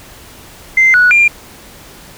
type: tone with pitch steps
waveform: sine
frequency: 2079 / 1469 / 2394 Hz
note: C7 / F#6 / D7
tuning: -12 / -13 / +33 cents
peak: -4 dBFS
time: 0.77-1.28 s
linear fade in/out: 5 ms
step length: 170 ms
effects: tanh soft clip ceiling -1 dBFS + pink hiss -37 dBFS RMS until 2.17 s